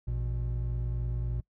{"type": "tone pair together", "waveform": "triangle", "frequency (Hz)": [56.63, 120], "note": ["A#1", "B2"], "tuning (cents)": [-49, -49], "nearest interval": "octave + minor second", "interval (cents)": 1300, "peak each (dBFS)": [-29, -31], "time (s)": [0.07, 1.41], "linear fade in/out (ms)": 10, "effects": ["noise-tail reverb RT60 0.1 s tail -23 dB re dry"]}